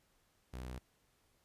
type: tone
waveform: sawtooth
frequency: 62.7 Hz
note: B1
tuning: 27 cents sharp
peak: -39 dBFS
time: 0.53-0.79 s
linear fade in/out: 10 ms
effects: pink hiss -74 dBFS RMS until 1.44 s + resampled to 32000 Hz